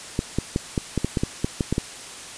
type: clicks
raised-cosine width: 3 ms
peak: -8 dBFS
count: 12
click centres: 0.191 / 0.386 / 0.561 / 0.778 / 0.977 / 1.046 / 1.172 / 1.235 / 1.445 / 1.608 / 1.726 / 1.781 s
effects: white hiss -38 dBFS RMS until 2.37 s + resampled to 22050 Hz